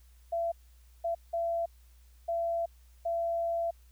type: tone bursts at uneven times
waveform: sine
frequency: 675 Hz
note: E5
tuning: 41 cents sharp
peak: -28 dBFS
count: 5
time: 0.32-0.52 / 1.04-1.15 / 1.33-1.66 / 2.28-2.66 / 3.05-3.71 s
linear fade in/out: 10 ms
effects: added 60 Hz sine -55 dBFS peak until 3.91 s + white hiss -68 dBFS RMS until 3.91 s